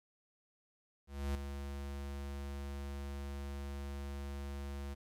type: tone with ADSR envelope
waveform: square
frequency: 70 Hz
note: C#2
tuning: 18 cents sharp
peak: -33 dBFS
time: 1.07-4.95 s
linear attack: 280 ms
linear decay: 5 ms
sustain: -8 dB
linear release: 21 ms
effects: resampled to 32000 Hz + 12-bit